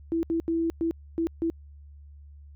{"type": "tone bursts at uneven times", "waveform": "sine", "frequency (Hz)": 330.7, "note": "E4", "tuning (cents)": 6, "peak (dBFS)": -23, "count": 6, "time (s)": [[0.12, 0.23], [0.3, 0.4], [0.48, 0.7], [0.81, 0.91], [1.18, 1.27], [1.42, 1.5]], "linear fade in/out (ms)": 0, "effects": ["added 72 Hz sine -45 dBFS peak until 2.55 s"]}